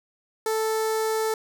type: tone with notch filter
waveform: sawtooth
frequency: 440 Hz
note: A4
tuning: in tune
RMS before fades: -25 dBFS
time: 0.46-1.34 s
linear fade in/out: 2 ms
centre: 2800 Hz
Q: 1.2
effects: none